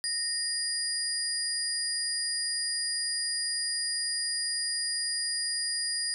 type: tone cluster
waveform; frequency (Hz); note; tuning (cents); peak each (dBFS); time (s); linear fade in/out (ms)
sine; 1852 / 4882 / 8700 / 9690; A#6 / D#8 / C#9 / D#9; -12 / -34 / -33 / -47; -38 / -30 / -38 / -36; 0.04-6.14; 0
effects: none